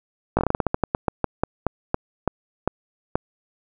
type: slowing click train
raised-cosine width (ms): 1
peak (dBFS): -5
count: 20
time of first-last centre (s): 0.37-3.155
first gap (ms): 18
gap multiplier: 1.2
effects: none